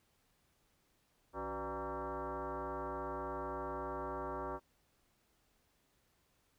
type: tone with frequency modulation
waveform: sine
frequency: 277.2 Hz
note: C#4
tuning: in tune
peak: -38 dBFS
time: 1.33-4.6 s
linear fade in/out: 50 ms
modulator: 217 Hz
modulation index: 4.7
effects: pink hiss -75 dBFS RMS until 6.58 s